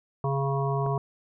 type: harmonic tone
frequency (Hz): 137.8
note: C#3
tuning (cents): -10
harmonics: 1 / 3 / 5 / 7 / 8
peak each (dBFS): -26 / -31 / -33 / -34 / -35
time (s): 0.24-0.98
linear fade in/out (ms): 2
type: click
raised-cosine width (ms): 1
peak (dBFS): -23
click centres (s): 0.863
effects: none